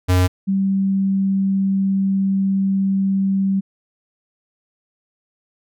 square / sine tone pair in turn, 91 / 194.05 Hz, F#2 / G3, -28 / -17 cents, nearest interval octave + minor second, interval 1311 cents, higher second, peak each -13 / -15 dBFS, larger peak first, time 0.08-0.28 / 0.47-3.61 s, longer second, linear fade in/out 20 ms, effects none

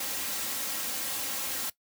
white noise with comb filter, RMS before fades -33 dBFS, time 0-1.7 s, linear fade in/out 5 ms, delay 3.7 ms, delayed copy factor +0.55, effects noise-tail reverb RT60 0.1 s tail -19 dB re dry + high-pass 80 Hz 12 dB/octave

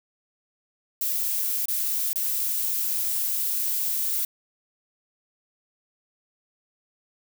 violet noise with dropouts, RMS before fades -26 dBFS, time 1.01-4.25 s, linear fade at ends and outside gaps 2 ms, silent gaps 1.657-1.683 / 2.131-2.158 s, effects none

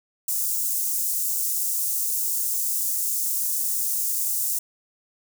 white high-pass noise, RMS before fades -25 dBFS, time 0.28-4.59 s, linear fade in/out 5 ms, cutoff 6700 Hz, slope 24 dB/octave, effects none

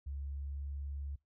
sine tone with pitch glide, 69.9 to 70.43 Hz, C#2 to C#2, +15 to +28 cents, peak -38 dBFS, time 0.06-1.16 s, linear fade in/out 10 ms, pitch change +13 cents, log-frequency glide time 0.27-0.65 s, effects noise-tail reverb RT60 0.2 s tail -24 dB re dry

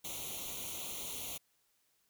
white noise with comb filter, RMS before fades -42 dBFS, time 0.04-1.38 s, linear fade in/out 10 ms, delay 0.3 ms, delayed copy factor +0.9, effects white hiss -75 dBFS RMS until 2.09 s

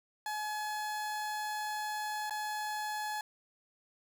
30% pulse tone with dropouts, 849 Hz, G#5, 38 cents sharp, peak -32 dBFS, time 0.26-3.21 s, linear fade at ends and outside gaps 2 ms, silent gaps 2.297-2.307 s, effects none

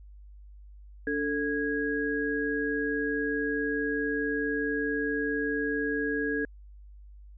sine tone cluster, 287.6 / 443 / 1650 Hz, D4 / A4 / G#6, -36 / +12 / -12 cents, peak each -31 dBFS, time 1.07-6.45 s, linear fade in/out 2 ms, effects added 50 Hz sine -46 dBFS peak until 7.37 s

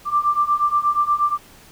sine beating tone pair, 1174.7 / 1183.1 Hz, D6 / D6, 0 / +12 cents, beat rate 8.4 Hz, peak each -20 / -18 dBFS, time 0.05-1.38 s, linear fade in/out 50 ms, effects pink hiss -47 dBFS RMS until 1.71 s

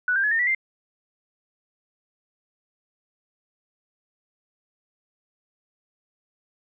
sine tone with pitch steps, 1480 / 1586.2 / 1700.1 / 1822.1 / 1952.9 / 2093 Hz, F#6 / G6 / G#6 / A#6 / B6 / C7, 0 / +20 / +40 / -40 / -20 / 0 cents, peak -19 dBFS, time 0.08-0.548 s, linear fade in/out 2 ms, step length 78 ms, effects none

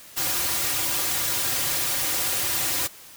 white noise with comb filter, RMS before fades -25 dBFS, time 0.16-2.88 s, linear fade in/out 20 ms, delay 4.6 ms, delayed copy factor -0.95, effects white hiss -46 dBFS RMS until 3.16 s

